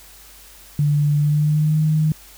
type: tone with pitch glide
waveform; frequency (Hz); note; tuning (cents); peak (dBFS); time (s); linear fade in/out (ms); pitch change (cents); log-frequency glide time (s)
sine; 146.83 to 155.02; D3 to D#3; 0 to -6; -14; 0.79-2.12; 2; +94; 1.17-1.79
effects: added 50 Hz sine -49 dBFS peak until 2.37 s + white hiss -45 dBFS RMS until 2.37 s